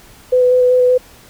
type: tone with vibrato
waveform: sine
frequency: 501 Hz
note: B4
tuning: 25 cents sharp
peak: -8 dBFS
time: 0.32-0.98 s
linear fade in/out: 10 ms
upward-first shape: square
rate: 5.2 Hz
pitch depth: 10 cents each way
effects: pink hiss -43 dBFS RMS until 1.29 s